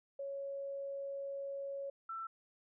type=tone pair in turn; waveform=sine; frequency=554.4 / 1335.5 Hz; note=C#5 / E6; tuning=0 / +22 cents; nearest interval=octave + minor third; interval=1522 cents; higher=second; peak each=-39 / -40 dBFS; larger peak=first; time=0.19-1.9 / 2.09-2.27 s; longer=first; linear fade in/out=5 ms; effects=none